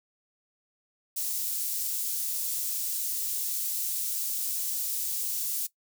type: high-pass noise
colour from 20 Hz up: white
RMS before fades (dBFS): -31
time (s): 1.16-5.67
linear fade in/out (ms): 10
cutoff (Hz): 6500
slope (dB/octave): 12
effects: noise-tail reverb RT60 0.1 s tail -18 dB re dry